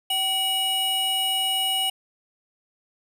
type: tone pair together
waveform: square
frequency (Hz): 765.4 / 2908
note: G5 / F#7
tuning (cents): -42 / -31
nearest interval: octave + major seventh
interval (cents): 2311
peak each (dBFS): -30 / -23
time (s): 0.1-1.9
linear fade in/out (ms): 5
effects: none